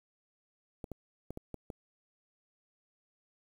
clicks, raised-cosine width 2 ms, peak -27 dBFS, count 6, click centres 0.842 / 0.917 / 1.306 / 1.374 / 1.543 / 1.702 s, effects 9-bit

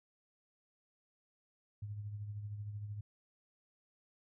sine tone with tremolo, 103.83 Hz, G#2, in tune, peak -38 dBFS, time 1.82-3.01 s, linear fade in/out 5 ms, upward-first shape triangle, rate 13 Hz, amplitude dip 55%, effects none

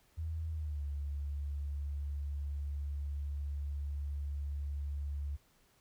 sine tone with pitch glide, 80.3 to 71.54 Hz, E2 to D2, -45 to -45 cents, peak -35 dBFS, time 0.17-5.37 s, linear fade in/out 20 ms, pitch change -200 cents, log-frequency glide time 0.5-0.83 s, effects pink hiss -69 dBFS RMS until 5.8 s

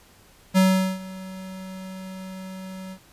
square tone with ADSR envelope, 188.3 Hz, F#3, 31 cents sharp, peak -14 dBFS, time 0.54-2.99 s, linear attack 33 ms, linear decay 410 ms, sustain -21 dB, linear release 73 ms, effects pink hiss -54 dBFS RMS until 3.12 s + resampled to 32000 Hz

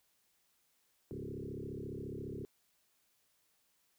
sine tone with frequency modulation, 254.2 Hz, C4, 50 cents flat, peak -40 dBFS, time 1.11-2.45 s, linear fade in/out 0 ms, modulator 34.5 Hz, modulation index 5.1, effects white hiss -75 dBFS RMS until 3.98 s

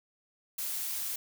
blue noise, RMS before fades -35 dBFS, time 0.58-1.16 s, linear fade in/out 5 ms, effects none

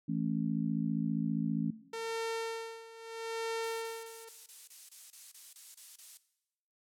sine chord, A major, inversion second, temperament just, 165 / 220 / 275 Hz, E3 / A3 / C#4, +2 / 0 / -14 cents, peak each -35 / -35 / -36 dBFS, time 0.08-1.71 s, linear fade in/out 10 ms
sawtooth tone with tremolo, 453.9 Hz, A#4, 46 cents flat, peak -29 dBFS, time 1.93-4.29 s, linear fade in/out 5 ms, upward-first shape sine, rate 0.77 Hz, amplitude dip 85%
violet noise bursts, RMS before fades -44 dBFS, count 12, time 3.63-6.174 s, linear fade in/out 5 ms, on 190 ms, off 24 ms
effects noise-tail reverb RT60 0.9 s tail -17 dB re dry + low-pass 9000 Hz 12 dB/octave

